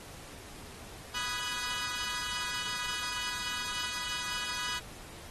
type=chord; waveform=15% pulse; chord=G# minor seventh; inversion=first; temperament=equal; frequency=987.8 / 1244.5 / 1480 / 1661.2 Hz; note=B5 / D#6 / F#6 / G#6; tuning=0 / 0 / 0 / 0 cents; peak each=-34 dBFS; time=1.14-4.8 s; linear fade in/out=20 ms; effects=pink hiss -49 dBFS RMS until 5.3 s + AAC 32 kbps